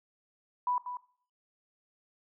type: tone with echo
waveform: sine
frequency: 987.8 Hz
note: B5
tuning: in tune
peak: -27 dBFS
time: 0.67-0.78 s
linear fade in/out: 2 ms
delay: 190 ms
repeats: 1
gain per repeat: -9 dB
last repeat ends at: 0.97 s
effects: noise-tail reverb RT60 0.5 s tail -18 dB re dry